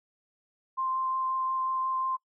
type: tone with vibrato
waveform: sine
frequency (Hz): 1046.5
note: C6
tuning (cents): 0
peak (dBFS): -27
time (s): 0.77-2.17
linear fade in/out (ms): 20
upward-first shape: triangle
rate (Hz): 5.6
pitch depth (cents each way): 9
effects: noise-tail reverb RT60 0.1 s tail -22 dB re dry